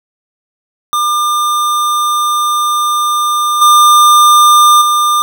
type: tone with level steps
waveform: square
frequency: 1200 Hz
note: D6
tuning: 37 cents sharp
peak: -11 / -4 / -9 dBFS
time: 0.93-5.22 s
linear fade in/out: 0 ms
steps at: 3.61 / 4.81 s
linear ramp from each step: 10 ms
effects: none